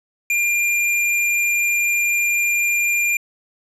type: tone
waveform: square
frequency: 2396 Hz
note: D7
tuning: 34 cents sharp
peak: -17 dBFS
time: 0.3-3.17 s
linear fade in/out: 2 ms
effects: resampled to 32000 Hz + 8-bit